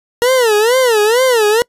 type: tone with vibrato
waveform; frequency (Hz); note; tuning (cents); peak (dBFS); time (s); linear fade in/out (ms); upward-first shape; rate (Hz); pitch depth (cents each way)
40% pulse; 466.3; A#4; +1; -8; 0.22-1.62; 0; sine; 2.2; 200
effects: noise-tail reverb RT60 0.1 s tail -26 dB re dry + resampled to 32000 Hz